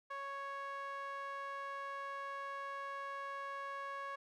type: tone with band-pass filter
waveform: sawtooth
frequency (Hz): 554.4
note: C#5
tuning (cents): 0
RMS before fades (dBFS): -44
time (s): 0.1-4.16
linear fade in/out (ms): 10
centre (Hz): 1300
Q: 3.1
effects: none